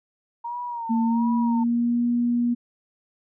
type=tone with vibrato; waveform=sine; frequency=932.3 Hz; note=A#5; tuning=in tune; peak=-28 dBFS; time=0.44-1.64 s; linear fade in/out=10 ms; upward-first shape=sine; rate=1.4 Hz; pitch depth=76 cents each way
type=tone with pitch glide; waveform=sine; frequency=230 to 239.6 Hz; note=A#3 to A#3; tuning=-23 to +48 cents; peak=-19 dBFS; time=0.89-2.55 s; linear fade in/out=20 ms; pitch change=+71 cents; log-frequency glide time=1.04-2.07 s
effects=none